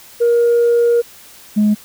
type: tone pair in turn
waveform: sine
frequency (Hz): 472.5 / 210.5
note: A#4 / G#3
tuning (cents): +23 / +24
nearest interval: octave + major second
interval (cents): 1399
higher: first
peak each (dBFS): -8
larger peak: neither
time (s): 0.2-1.02 / 1.56-1.75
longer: first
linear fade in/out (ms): 20
effects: tanh soft clip ceiling -7 dBFS + white hiss -41 dBFS RMS until 1.84 s